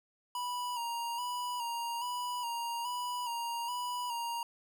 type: tone with vibrato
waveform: square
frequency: 960 Hz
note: B5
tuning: 49 cents flat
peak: -35 dBFS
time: 0.35-4.43 s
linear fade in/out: 2 ms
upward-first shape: square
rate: 1.2 Hz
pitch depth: 40 cents each way
effects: none